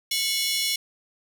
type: tone cluster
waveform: sawtooth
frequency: 2194 / 2928 / 3427 / 4089 / 5420 Hz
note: C#7 / F#7 / A7 / C8 / E8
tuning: -18 / -19 / -46 / -41 / +47 cents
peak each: -27 dBFS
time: 0.11-0.76 s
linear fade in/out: 5 ms
effects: none

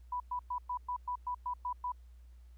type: tone bursts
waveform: sine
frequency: 987.8 Hz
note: B5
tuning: in tune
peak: -33 dBFS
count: 10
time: 0.12-1.92 s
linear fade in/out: 5 ms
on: 81 ms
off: 110 ms
effects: added 60 Hz sine -52 dBFS peak until 2.57 s + pink hiss -75 dBFS RMS until 2.57 s

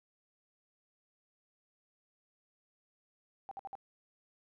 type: tone bursts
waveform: sine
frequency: 784 Hz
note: G5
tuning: in tune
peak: -40 dBFS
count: 4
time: 3.49-3.753 s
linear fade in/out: 0 ms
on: 23 ms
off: 57 ms
effects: none

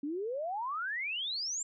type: exponential sweep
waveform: sine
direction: up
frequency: 275.3 to 7530 Hz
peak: -33 dBFS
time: 0.03-1.63 s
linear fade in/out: 5 ms
effects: none

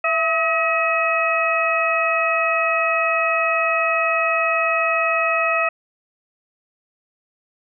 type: harmonic tone with a mistuned harmonic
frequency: 638 Hz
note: D#5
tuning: 43 cents sharp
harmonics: 1 / 2 / 3 / 4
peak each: -22 / -21 / -26 / -21 dBFS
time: 0.04-5.69 s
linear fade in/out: 5 ms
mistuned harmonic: 1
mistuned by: +72 cents
effects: none

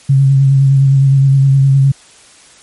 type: tone with vibrato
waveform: sine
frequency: 136.4 Hz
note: C#3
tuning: 28 cents flat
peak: -5 dBFS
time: 0.09-1.92 s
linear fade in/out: 10 ms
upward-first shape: sine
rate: 9.7 Hz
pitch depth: 26 cents each way
effects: white hiss -42 dBFS RMS until 2.62 s + MP3 48 kbps

